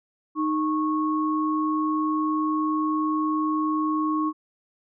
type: tone pair together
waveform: sine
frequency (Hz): 309.5 / 1100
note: D#4 / C#6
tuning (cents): -9 / -14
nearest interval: octave + minor seventh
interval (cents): 2195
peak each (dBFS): -23 / -26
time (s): 0.35-4.33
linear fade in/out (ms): 50
effects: none